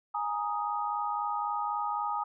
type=chord; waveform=sine; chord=Ab suspended second; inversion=none; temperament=just; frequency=830.6 / 934.4 / 1245.9 Hz; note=Ab5 / Bb5 / Eb6; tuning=0 / +4 / +2 cents; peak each=-33 / -35 / -33 dBFS; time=0.14-2.24 s; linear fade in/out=10 ms; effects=none